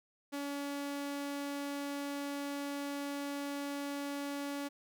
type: tone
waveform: sawtooth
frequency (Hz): 283.6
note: C#4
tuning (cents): +40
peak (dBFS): -33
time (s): 0.32-4.69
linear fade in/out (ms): 20
effects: none